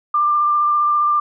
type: tone with vibrato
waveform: sine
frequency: 1189 Hz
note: D6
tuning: 21 cents sharp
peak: -13 dBFS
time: 0.14-1.2 s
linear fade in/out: 5 ms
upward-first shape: sine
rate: 15 Hz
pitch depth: 13 cents each way
effects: none